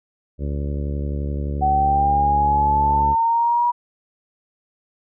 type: harmonic tone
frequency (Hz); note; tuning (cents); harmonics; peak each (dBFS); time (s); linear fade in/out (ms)
71.6; D2; -43; 1 / 2 / 3 / 4 / 5 / 6 / 7 / 8; -23 / -29 / -33 / -35 / -37 / -39 / -40 / -41; 0.38-3.16; 50
type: linear sweep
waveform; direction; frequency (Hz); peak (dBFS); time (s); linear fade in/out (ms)
sine; up; 751 to 966; -15; 1.61-3.72; 20
effects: none